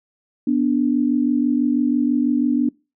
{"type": "tone pair together", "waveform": "sine", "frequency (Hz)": [245.7, 291.8], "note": ["B3", "D4"], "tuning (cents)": [-9, -11], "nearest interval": "minor third", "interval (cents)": 298, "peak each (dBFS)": -18, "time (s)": [0.47, 2.69], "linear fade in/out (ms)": 5, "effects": ["noise-tail reverb RT60 0.3 s tail -25 dB re dry"]}